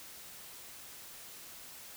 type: silence
effects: white hiss -50 dBFS RMS until 1.96 s

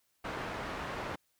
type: low-pass noise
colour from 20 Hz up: white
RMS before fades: -39 dBFS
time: 0.24-1.16 s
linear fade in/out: 10 ms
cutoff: 1400 Hz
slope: 12 dB/octave
effects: white hiss -75 dBFS RMS until 1.39 s

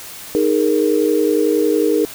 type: chord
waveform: sine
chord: D# suspended fourth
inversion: none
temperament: equal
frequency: 311.1 / 415.3 / 466.2 Hz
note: D#4 / G#4 / A#4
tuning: 0 / 0 / 0 cents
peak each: -17 dBFS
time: 0.35-2.05 s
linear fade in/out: 0 ms
effects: white hiss -34 dBFS RMS until 2.14 s

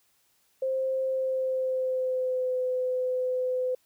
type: tone with pitch glide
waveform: sine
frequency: 526 to 507.5 Hz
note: C5 to B4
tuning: +9 to +47 cents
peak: -25 dBFS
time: 0.62-3.75 s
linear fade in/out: 5 ms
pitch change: -62 cents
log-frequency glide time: 1.05-2.57 s
effects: white hiss -68 dBFS RMS until 3.85 s

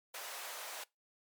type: high-pass noise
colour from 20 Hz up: pink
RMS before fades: -45 dBFS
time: 0.14-0.84 s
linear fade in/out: 5 ms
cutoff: 570 Hz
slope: 24 dB/octave
effects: noise-tail reverb RT60 0.2 s tail -23 dB re dry + MP3 96 kbps

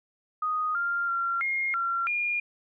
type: tone with pitch steps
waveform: sine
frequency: 1244 / 1394 / 1374 / 2137 / 1369 / 2420 Hz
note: D#6 / F6 / F6 / C7 / F6 / D#7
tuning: -1 / -4 / -29 / +36 / -35 / -49 cents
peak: -25 dBFS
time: 0.42-2.4 s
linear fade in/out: 5 ms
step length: 330 ms
effects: none

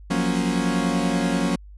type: chord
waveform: 40% pulse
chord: Gb major seventh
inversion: third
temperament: equal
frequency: 174.61 / 185 / 233.1 / 277.2 Hz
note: F3 / Gb3 / Bb3 / Db4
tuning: 0 / 0 / 0 / 0 cents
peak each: -25 dBFS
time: 0.1-1.56 s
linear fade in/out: 10 ms
effects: added 50 Hz sine -40 dBFS peak until 1.77 s + resampled to 24000 Hz

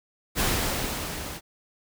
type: noise with level ramp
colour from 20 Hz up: pink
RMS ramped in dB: -23 to -37 dBFS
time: 0.35-1.41 s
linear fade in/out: 50 ms
effects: none

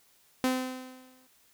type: tone with exponential decay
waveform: sawtooth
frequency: 257 Hz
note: C4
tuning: 31 cents flat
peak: -19 dBFS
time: 0.44-1.27 s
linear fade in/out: 0 ms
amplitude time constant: 180 ms
effects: white hiss -64 dBFS RMS until 1.53 s

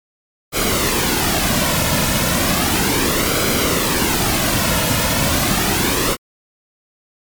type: noise with flanger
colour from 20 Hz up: pink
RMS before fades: -17 dBFS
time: 0.52-6.17 s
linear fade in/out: 50 ms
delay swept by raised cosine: 1.1 to 2.6 ms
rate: 0.34 Hz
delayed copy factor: -0.55
effects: MP3 96 kbps

